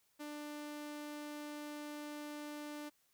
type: tone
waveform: sawtooth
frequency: 296.3 Hz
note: D4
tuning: 15 cents sharp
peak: -40 dBFS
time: 0.19-2.9 s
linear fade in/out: 20 ms
effects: white hiss -75 dBFS RMS until 3.13 s